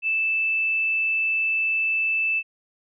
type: tone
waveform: sine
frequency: 2637 Hz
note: E7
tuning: in tune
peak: -20 dBFS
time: 0.02-2.43 s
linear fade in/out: 50 ms
effects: none